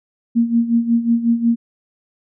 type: tone with tremolo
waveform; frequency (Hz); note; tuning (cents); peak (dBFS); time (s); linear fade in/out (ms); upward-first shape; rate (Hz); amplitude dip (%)
sine; 233.1; A#3; 0; -10; 0.35-1.56; 20; sine; 5.5; 75
effects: none